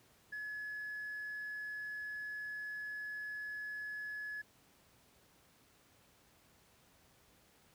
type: tone with hard clipping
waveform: triangle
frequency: 1700 Hz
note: G#6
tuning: 40 cents sharp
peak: -40 dBFS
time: 0.32-4.42 s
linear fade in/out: 10 ms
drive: 2 dB
effects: pink hiss -67 dBFS RMS until 7.74 s + high-pass 60 Hz 12 dB/octave